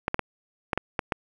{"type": "clicks", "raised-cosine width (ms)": 0.5, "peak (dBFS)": -9, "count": 7, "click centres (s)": [0.081, 0.144, 0.193, 0.732, 0.776, 0.992, 1.122], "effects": ["8-bit"]}